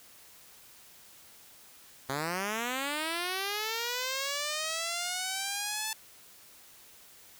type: linear sweep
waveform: 5% pulse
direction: up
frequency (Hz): 130.81 to 880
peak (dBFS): -20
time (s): 2.09-5.93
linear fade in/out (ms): 2
effects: white hiss -55 dBFS RMS until 7.39 s